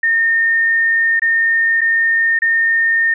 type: tone with dropouts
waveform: sine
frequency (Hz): 1826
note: A#6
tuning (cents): -36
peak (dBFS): -11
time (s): 0.03-3.14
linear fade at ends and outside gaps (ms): 5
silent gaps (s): 1.196-1.219 / 1.809-1.814 / 2.39-2.419
effects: none